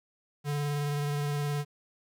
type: tone with vibrato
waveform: square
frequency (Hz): 145.4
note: D3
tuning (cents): -17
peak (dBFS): -29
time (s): 0.44-1.65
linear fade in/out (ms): 50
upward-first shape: triangle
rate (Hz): 19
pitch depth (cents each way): 22
effects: 10-bit